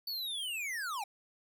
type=linear sweep; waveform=square; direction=down; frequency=4556 to 760 Hz; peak=-36 dBFS; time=0.07-1.04 s; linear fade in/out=5 ms; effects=none